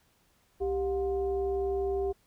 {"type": "tone with frequency modulation", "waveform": "sine", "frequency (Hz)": 392, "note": "G4", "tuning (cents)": 0, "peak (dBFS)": -27, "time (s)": [0.6, 2.13], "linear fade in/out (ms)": 20, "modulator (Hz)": 328, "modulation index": 0.57, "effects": ["pink hiss -68 dBFS RMS until 2.26 s"]}